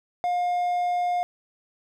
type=tone; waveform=triangle; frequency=711 Hz; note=F5; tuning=31 cents sharp; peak=-20 dBFS; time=0.24-1.23 s; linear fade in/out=0 ms; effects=none